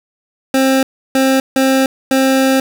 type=tone bursts at uneven times; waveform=25% pulse; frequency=265.6 Hz; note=C4; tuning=26 cents sharp; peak=-6 dBFS; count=4; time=0.54-0.83 / 1.15-1.4 / 1.56-1.86 / 2.11-2.6 s; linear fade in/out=2 ms; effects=none